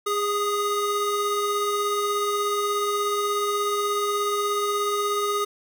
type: tone pair together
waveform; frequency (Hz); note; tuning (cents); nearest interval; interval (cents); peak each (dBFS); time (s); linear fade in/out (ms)
square; 409.3 / 1244.5; G#4 / D#6; -25 / 0; octave + perfect fifth; 1925; -26; 0.06-5.45; 10
effects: none